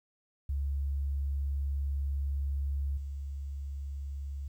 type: tone with level steps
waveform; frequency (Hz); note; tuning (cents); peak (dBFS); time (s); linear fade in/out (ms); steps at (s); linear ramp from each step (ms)
sine; 69.8; C#2; +13; -29 / -35; 0.49-4.48; 5; 2.97; 5
effects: 11-bit